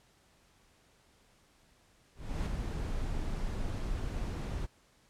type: noise with ADSR envelope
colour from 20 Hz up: brown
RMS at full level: -31 dBFS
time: 2.15-4.67 s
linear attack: 310 ms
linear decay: 10 ms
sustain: -4 dB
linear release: 26 ms
effects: pink hiss -66 dBFS RMS until 5.09 s + low-pass 10000 Hz 12 dB/octave